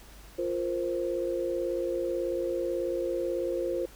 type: chord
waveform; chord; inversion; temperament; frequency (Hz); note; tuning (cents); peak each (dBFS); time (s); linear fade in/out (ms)
sine; F suspended fourth; none; just; 349.2 / 465.6 / 523.8; F4 / Bb4 / C5; 0 / -2 / +2; -31 / -35 / -31; 0.38-3.86; 10
effects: added 50 Hz sine -50 dBFS peak until 3.95 s + pink hiss -53 dBFS RMS until 3.95 s